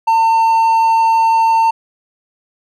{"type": "tone", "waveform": "triangle", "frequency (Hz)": 903, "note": "A5", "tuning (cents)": 45, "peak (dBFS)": -7, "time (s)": [0.07, 1.71], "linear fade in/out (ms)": 10, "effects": []}